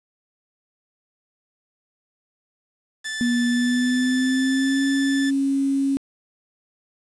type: tone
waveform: sawtooth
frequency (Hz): 1754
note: A6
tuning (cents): -6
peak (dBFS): -23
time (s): 3.04-5.31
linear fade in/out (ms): 20
type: tone with pitch glide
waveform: sine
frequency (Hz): 240 to 274.1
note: B3 to C#4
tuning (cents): -49 to -19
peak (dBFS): -18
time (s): 3.21-5.97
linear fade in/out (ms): 0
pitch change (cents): +230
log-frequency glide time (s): 3.48-4.84
effects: resampled to 22050 Hz + 7-bit